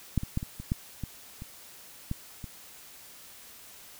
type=clicks; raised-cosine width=5 ms; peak=-12 / -21 / -15 / -23 / -26 / -14 / -21 / -27 / -18 / -26 dBFS; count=10; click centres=0.177 / 0.234 / 0.374 / 0.429 / 0.6 / 0.719 / 1.037 / 1.421 / 2.114 / 2.442 s; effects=white hiss -50 dBFS RMS until 3.99 s